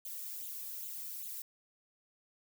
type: noise with flanger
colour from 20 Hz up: violet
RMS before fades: -43 dBFS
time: 0.05-1.42 s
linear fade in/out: 2 ms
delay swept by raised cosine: 0.27 to 1.67 ms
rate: 2.5 Hz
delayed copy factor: +0.75
effects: none